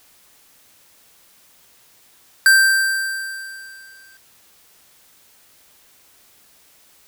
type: tone with exponential decay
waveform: square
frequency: 1568 Hz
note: G6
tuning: in tune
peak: -8 dBFS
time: 2.46-4.17 s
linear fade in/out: 1 ms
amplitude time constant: 370 ms
effects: white hiss -53 dBFS RMS until 7.07 s